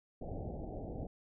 pink low-pass noise, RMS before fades -42 dBFS, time 0.21-1.07 s, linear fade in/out 5 ms, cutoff 790 Hz, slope 96 dB/octave, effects none

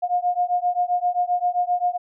sine beating tone pair, 710 / 717.6 Hz, F5 / F5, +28 / +47 cents, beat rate 7.6 Hz, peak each -22 dBFS, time 0.02-1.98 s, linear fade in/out 20 ms, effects none

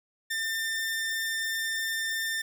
sawtooth tone, 1797 Hz, A6, 36 cents sharp, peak -25 dBFS, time 0.3-2.42 s, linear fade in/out 10 ms, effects none

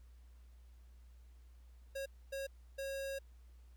square tone bursts at uneven times, 545 Hz, C#5, 29 cents flat, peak -40 dBFS, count 3, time 1.95-2.06 / 2.32-2.47 / 2.78-3.19 s, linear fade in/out 10 ms, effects added 60 Hz sine -56 dBFS peak until 3.76 s + pink hiss -75 dBFS RMS until 3.76 s

